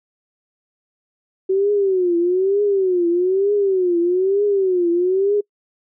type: tone with vibrato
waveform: sine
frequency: 375.1 Hz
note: F#4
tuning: 24 cents sharp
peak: -14 dBFS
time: 1.49-5.41 s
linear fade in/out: 10 ms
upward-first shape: triangle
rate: 1.1 Hz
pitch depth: 180 cents each way
effects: noise-tail reverb RT60 0.1 s tail -26 dB re dry